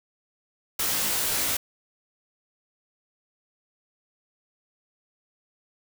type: noise with comb filter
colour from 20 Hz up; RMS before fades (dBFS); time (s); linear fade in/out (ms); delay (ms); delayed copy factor
white; -26; 0.79-1.57; 5; 17; -1
effects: none